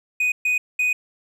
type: tone bursts at uneven times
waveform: triangle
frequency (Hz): 2489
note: D#7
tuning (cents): 0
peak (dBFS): -16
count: 3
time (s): 0.2-0.32 / 0.45-0.58 / 0.79-0.93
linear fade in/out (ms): 5
effects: none